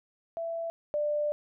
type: tone pair in turn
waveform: sine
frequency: 666 / 593.3 Hz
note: E5 / D5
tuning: +18 / +18 cents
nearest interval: major second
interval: 200 cents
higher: first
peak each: -31 / -26 dBFS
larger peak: second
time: 0.37-0.7 / 0.94-1.32 s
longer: second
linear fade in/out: 0 ms
effects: none